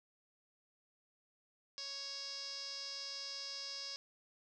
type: tone with low-pass filter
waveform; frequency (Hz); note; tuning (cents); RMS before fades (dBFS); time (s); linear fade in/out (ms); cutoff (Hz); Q
5% pulse; 554.4; C#5; 0; -45; 1.78-3.96; 0; 5200; 9
effects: none